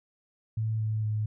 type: tone with pitch steps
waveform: sine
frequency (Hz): 110.3 / 108.78 / 107.28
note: A2 / A2 / A2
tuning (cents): +5 / -19 / -43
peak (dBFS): -26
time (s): 0.57-1.26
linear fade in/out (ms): 5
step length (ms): 230
effects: none